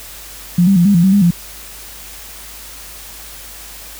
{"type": "tone with pitch steps", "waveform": "sine", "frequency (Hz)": [175.6, 196.3, 173.3, 202.4, 170.6, 191.1, 202.6, 172.9], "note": ["F3", "G3", "F3", "G#3", "F3", "G3", "G#3", "F3"], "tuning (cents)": [10, 3, -13, -44, -40, -44, -43, -17], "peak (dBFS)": -7, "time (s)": [0.58, 1.308], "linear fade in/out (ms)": 5, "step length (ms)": 91, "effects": ["added 50 Hz sine -40 dBFS peak until 3.99 s", "white hiss -34 dBFS RMS until 3.99 s"]}